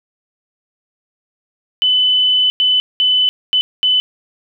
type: tone bursts at uneven times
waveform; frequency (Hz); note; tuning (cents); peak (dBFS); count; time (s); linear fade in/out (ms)
sine; 3010; F#7; +29; -10; 5; 1.82-2.5 / 2.6-2.8 / 3-3.29 / 3.53-3.61 / 3.83-4; 0
effects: none